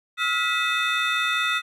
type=tone cluster; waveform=triangle; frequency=1293 / 1418 / 1965 / 2567 / 3591 Hz; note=E6 / F6 / B6 / E7 / A7; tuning=-34 / +26 / -9 / -47 / +35 cents; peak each=-26 dBFS; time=0.17-1.62 s; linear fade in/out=50 ms; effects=none